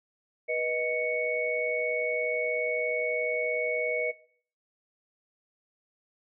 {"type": "tone cluster", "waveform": "sine", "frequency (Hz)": [487.1, 624, 2222], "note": ["B4", "D#5", "C#7"], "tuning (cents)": [-24, 5, 4], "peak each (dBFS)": -31, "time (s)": [0.48, 4.12], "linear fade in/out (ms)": 20, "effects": ["noise-tail reverb RT60 0.5 s tail -18 dB re dry"]}